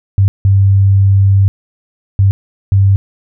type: tone bursts at uneven times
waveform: sine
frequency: 98 Hz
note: G2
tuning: in tune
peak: -5 dBFS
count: 4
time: 0.18-0.28 / 0.45-1.48 / 2.19-2.31 / 2.72-2.96 s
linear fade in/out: 0 ms
effects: none